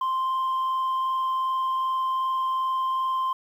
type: tone with frequency modulation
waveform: sine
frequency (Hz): 1046.5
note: C6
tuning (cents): 0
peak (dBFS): -20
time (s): 0.01-3.33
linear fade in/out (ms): 5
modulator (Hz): 22.6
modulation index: 0.27
effects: tanh soft clip ceiling -22 dBFS + 9-bit